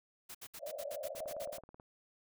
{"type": "noise bursts", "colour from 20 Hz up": "white", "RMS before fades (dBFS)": -48, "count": 11, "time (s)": [0.29, 1.578], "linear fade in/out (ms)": 10, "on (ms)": 58, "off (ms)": 65}
{"type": "band-pass noise", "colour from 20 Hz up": "pink", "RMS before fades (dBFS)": -43, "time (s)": [0.59, 1.61], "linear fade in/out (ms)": 50, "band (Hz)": [550, 660], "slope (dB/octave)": 96}
{"type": "click train", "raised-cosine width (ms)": 1, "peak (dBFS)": -39, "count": 13, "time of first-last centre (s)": [1.15, 1.799], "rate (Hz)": 18.5}
{"effects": []}